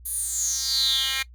10% pulse tone with high-pass filter sweep, 266.7 Hz, C4, 33 cents sharp, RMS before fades -25 dBFS, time 0.05-1.23 s, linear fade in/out 10 ms, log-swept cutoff 11000 to 2400 Hz, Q 7.6, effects noise-tail reverb RT60 0.1 s tail -20 dB re dry + added 60 Hz sine -44 dBFS peak until 1.34 s

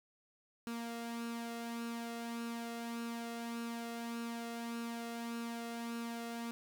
sawtooth tone with flanger, 233.1 Hz, A#3, in tune, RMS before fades -42 dBFS, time 0.67-6.51 s, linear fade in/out 0 ms, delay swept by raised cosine 0.73 to 1.52 ms, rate 1.7 Hz, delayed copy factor +0.5, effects none

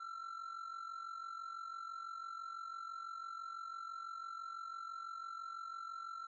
triangle tone with amplitude modulation, 1348 Hz, E6, 38 cents sharp, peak -39 dBFS, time 0-6.27 s, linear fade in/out 10 ms, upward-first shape sine, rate 46 Hz, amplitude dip 70%, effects resampled to 16000 Hz

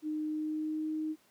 sine tone with pitch glide, 307 to 311.3 Hz, D#4 to D#4, -23 to +1 cents, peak -31 dBFS, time 0.02-1.16 s, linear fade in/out 50 ms, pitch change +24 cents, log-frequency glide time 0.24-0.89 s, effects pink hiss -66 dBFS RMS until 1.3 s + high-pass 200 Hz 12 dB/octave

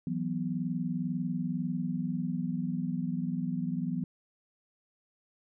sine chord, E suspended second, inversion none, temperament equal, 164.81 / 185 / 246.9 Hz, E3 / F#3 / B3, 0 / 0 / 0 cents, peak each -34 dBFS, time 0.07-4.04 s, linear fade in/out 2 ms, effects none

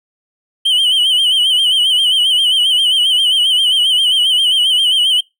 triangle tone with vibrato, 3053 Hz, G7, 46 cents flat, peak -8 dBFS, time 0.65-5.21 s, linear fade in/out 10 ms, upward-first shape sine, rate 7.5 Hz, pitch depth 85 cents each way, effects noise-tail reverb RT60 0.2 s tail -24 dB re dry

